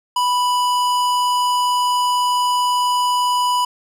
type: tone with hard clipping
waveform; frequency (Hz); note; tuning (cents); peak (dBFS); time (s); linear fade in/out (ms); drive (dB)
sine; 987.8; B5; 0; -17; 0.16-3.65; 5; 17
effects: none